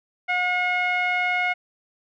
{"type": "tone with low-pass filter", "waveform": "sawtooth", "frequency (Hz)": 722, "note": "F#5", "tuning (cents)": -43, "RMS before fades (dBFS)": -23, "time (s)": [0.28, 1.54], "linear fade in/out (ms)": 20, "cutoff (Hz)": 2200, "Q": 4.6, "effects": []}